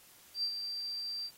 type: tone with ADSR envelope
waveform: sine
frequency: 4699 Hz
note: D8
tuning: in tune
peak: -29 dBFS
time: 0.34-1.31 s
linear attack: 93 ms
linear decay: 71 ms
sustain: -7 dB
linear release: 59 ms
effects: white hiss -59 dBFS RMS until 1.37 s + AAC 48 kbps